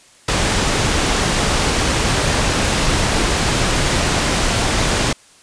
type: low-pass noise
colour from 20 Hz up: pink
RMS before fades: -17 dBFS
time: 0.28-5.13 s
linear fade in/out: 5 ms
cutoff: 9000 Hz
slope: 12 dB/octave
effects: white hiss -48 dBFS RMS until 5.42 s + resampled to 22050 Hz